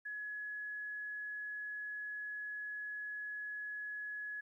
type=tone; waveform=sine; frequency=1690 Hz; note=G#6; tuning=30 cents sharp; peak=-40 dBFS; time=0.05-4.41 s; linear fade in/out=10 ms; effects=13-bit